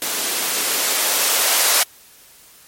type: noise with band-pass filter sweep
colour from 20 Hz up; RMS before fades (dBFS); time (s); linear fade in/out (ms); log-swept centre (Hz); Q
violet; -19; 0.02-1.83; 0; 240 to 630; 1.1
effects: white hiss -47 dBFS RMS until 2.67 s + MP3 64 kbps